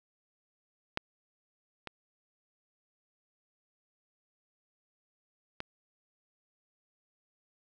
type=clicks; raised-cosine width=0.3 ms; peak=-14 / -23 / -20 dBFS; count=3; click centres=0.974 / 1.873 / 5.604 s; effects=none